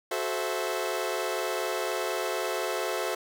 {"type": "chord", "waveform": "sawtooth", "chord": "F# half-diminished seventh", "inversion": "none", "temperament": "equal with one note detuned", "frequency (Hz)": [370, 434.2, 523.3, 659.3], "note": ["F#4", "A4", "C5", "E5"], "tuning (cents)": [0, -23, 0, 0], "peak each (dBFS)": -30, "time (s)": [0.11, 3.15], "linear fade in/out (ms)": 5, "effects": []}